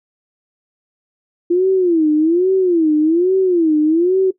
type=tone with vibrato; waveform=sine; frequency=340 Hz; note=F4; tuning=46 cents flat; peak=-10 dBFS; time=1.5-4.31 s; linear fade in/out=10 ms; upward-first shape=sine; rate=1.2 Hz; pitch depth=200 cents each way; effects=noise-tail reverb RT60 0.1 s tail -17 dB re dry